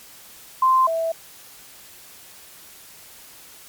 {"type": "tone pair in turn", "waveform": "sine", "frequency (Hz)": [1042, 656.4], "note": ["C6", "E5"], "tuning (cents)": [-7, -8], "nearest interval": "minor sixth", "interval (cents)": 801, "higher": "first", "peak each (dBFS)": [-13, -20], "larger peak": "first", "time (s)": [[0.62, 0.87], [0.87, 1.12]], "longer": "neither", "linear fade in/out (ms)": 5, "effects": ["white hiss -45 dBFS RMS until 3.68 s", "MP3 96 kbps"]}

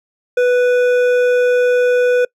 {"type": "tone with hard clipping", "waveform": "triangle", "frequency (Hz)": 493.9, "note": "B4", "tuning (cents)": 0, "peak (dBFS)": -12, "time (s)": [0.37, 2.25], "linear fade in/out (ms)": 5, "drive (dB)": 13, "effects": ["noise-tail reverb RT60 0.1 s tail -25 dB re dry"]}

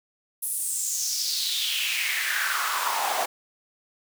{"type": "noise with high-pass filter sweep", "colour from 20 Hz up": "pink", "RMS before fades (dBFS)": -27, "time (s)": [0.42, 3.26], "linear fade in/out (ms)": 10, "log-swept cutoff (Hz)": [11000, 680], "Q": 4.4, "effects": []}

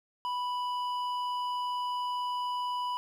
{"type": "tone with hard clipping", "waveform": "sine", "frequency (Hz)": 987.8, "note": "B5", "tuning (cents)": 0, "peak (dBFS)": -32, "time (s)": [0.25, 2.97], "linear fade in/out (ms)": 0, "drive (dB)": 8, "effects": []}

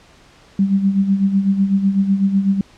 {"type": "tone with tremolo", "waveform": "sine", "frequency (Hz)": 195.8, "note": "G3", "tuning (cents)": -2, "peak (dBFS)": -10, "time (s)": [0.59, 2.61], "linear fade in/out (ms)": 2, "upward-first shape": "sine", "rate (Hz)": 8, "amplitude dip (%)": 65, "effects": ["pink hiss -48 dBFS RMS until 2.77 s", "low-pass 6000 Hz 12 dB/octave"]}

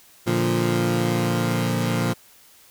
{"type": "chord", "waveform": "20% pulse", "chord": "Bb major", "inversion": "none", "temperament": "equal", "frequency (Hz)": [116.54, 146.83, 174.61], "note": ["Bb2", "D3", "F3"], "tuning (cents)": [0, 0, 0], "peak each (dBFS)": [-18, -23, -19], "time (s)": [0.26, 2.14], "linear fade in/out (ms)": 20, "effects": ["white hiss -52 dBFS RMS until 2.7 s"]}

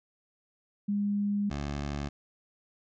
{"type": "tone pair in turn", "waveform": ["sine", "15% pulse"], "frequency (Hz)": [203.7, 71.73], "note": ["G#3", "D2"], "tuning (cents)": [-33, -40], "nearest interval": "octave + tritone", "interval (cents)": 1807, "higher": "first", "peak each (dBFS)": -26, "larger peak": "neither", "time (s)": [[0.88, 1.5], [1.5, 2.09]], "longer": "first", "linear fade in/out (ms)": 10, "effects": ["resampled to 16000 Hz"]}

